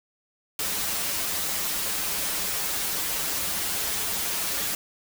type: noise with comb filter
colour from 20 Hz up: white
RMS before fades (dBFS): -28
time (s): 0.59-4.75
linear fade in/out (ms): 2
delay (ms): 8.1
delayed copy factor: -0.95
effects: none